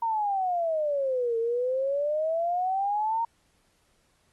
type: exponential two-way sweep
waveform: sine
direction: down then up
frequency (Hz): 932.3 to 452 to 932.3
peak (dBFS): -24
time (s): 0.02-3.25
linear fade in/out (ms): 5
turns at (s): 1.38
effects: pink hiss -67 dBFS RMS until 4.32 s + Opus 32 kbps